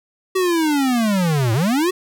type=linear two-way sweep; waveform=square; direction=down then up; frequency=381.9 to 107.3 to 381.9 Hz; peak=-16 dBFS; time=0.35-1.91 s; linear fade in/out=10 ms; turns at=1.53 s; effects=none